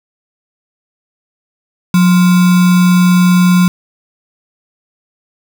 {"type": "tone with sample-and-hold", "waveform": "sine", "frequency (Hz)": 180, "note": "F#3", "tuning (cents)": -47, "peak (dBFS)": -5, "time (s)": [1.94, 3.68], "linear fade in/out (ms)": 2, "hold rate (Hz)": 1225, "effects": []}